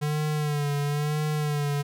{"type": "tone with vibrato", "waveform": "square", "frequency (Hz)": 148, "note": "D3", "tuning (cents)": 14, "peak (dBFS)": -25, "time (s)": [0.01, 1.83], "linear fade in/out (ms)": 20, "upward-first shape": "sine", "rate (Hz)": 1, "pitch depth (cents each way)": 50, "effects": []}